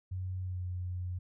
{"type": "tone with pitch glide", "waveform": "sine", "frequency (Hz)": [92.5, 90.07], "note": ["F#2", "F#2"], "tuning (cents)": [0, -46], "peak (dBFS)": -34, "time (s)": [0.11, 1.19], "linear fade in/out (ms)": 10, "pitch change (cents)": -46, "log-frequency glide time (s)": [0.42, 0.64], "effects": []}